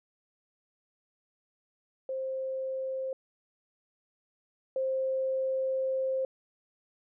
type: tone pair in turn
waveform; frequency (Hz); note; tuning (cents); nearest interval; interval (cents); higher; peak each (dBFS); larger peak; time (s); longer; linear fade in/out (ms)
sine; 527 / 527; C5 / C5; +12 / +12; unison; 0; neither; -31 / -27; second; 2.09-3.13 / 4.76-6.25; second; 2
effects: none